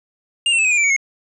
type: tone with pitch steps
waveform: square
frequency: 2811 / 2709 / 2611 / 2516 / 2425 / 2337 / 2252 / 2170 Hz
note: F7 / E7 / E7 / D#7 / D#7 / D7 / C#7 / C#7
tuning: +11 / +47 / -17 / +19 / -45 / -9 / +27 / -37 cents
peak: -14 dBFS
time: 0.46-0.964 s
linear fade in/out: 2 ms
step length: 63 ms
effects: resampled to 22050 Hz + 9-bit